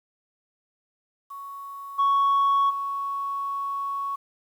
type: tone with level steps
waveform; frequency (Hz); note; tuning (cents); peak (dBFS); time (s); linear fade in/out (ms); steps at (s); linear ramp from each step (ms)
sine; 1112; C#6; +5; -35 / -16 / -26; 1.3-4.16; 10; 1.98 / 2.69; 20
effects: tanh soft clip ceiling -16 dBFS + 9-bit